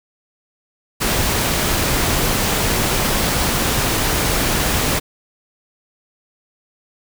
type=noise; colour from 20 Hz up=pink; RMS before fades=-18 dBFS; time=1-5 s; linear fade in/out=20 ms; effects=none